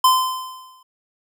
square tone with exponential decay, 1030 Hz, C6, 28 cents flat, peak -10 dBFS, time 0.04-0.83 s, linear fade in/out 5 ms, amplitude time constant 170 ms, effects none

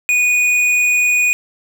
sine tone with hard clipping, 2468 Hz, D#7, 15 cents flat, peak -13 dBFS, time 0.09-1.33 s, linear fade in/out 0 ms, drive 9 dB, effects none

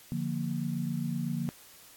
sine chord, Bb major, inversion first, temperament equal, 146.83 / 174.61 / 233.1 Hz, D3 / F3 / Bb3, 0 / 0 / 0 cents, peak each -34 dBFS, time 0.12-1.49 s, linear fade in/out 0 ms, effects white hiss -54 dBFS RMS until 1.96 s + AAC 64 kbps

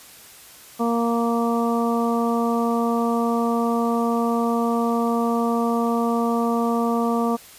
harmonic tone, 233.1 Hz, A#3, in tune, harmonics 1 / 2 / 3 / 4 / 5, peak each -21 / -25 / -27 / -30 / -28 dBFS, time 0.79-7.37 s, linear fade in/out 20 ms, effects white hiss -45 dBFS RMS until 7.58 s + resampled to 32000 Hz

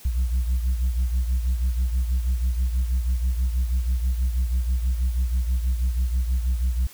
sine beating tone pair, 61 / 67.2 Hz, B1 / C2, -21 / +47 cents, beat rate 6.2 Hz, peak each -19 / -25 dBFS, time 0.05-6.87 s, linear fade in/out 5 ms, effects tanh soft clip ceiling -17 dBFS + white hiss -47 dBFS RMS until 6.93 s

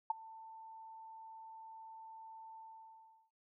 sine tone with ADSR envelope, 891 Hz, A5, 22 cents sharp, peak -27 dBFS, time 0.1-3.31 s, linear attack 4 ms, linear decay 15 ms, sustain -23 dB, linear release 730 ms, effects none

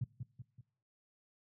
sine tone with echo, 122.8 Hz, B2, 9 cents flat, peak -31 dBFS, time 0.01-0.04 s, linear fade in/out 5 ms, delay 190 ms, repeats 3, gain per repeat -6 dB, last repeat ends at 0.61 s, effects noise-tail reverb RT60 0.6 s tail -22 dB re dry + high-pass 80 Hz 12 dB/octave

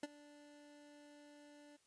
25% pulse tone with ADSR envelope, 292.9 Hz, D4, 5 cents flat, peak -35 dBFS, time 0.03-1.77 s, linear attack 4 ms, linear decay 30 ms, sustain -20 dB, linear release 13 ms, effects white hiss -75 dBFS RMS until 1.86 s + resampled to 22050 Hz

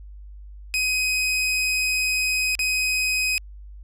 sawtooth tone with dropouts, 2517 Hz, D#7, 19 cents sharp, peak -17 dBFS, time 0.74-3.38 s, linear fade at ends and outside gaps 0 ms, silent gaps 2.552-2.592 s, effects added 50 Hz sine -38 dBFS peak until 3.83 s + low-pass 12000 Hz 12 dB/octave

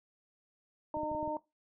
harmonic tone, 305 Hz, D#4, 34 cents flat, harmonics 1 / 2 / 3, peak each -40 / -37 / -36 dBFS, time 0.94-1.37 s, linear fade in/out 2 ms
clicks, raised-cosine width 3 ms, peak -33 dBFS, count 6, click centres 0.969 / 1.033 / 1.116 / 1.149 / 1.229 / 1.277 s
effects noise-tail reverb RT60 0.2 s tail -18 dB re dry

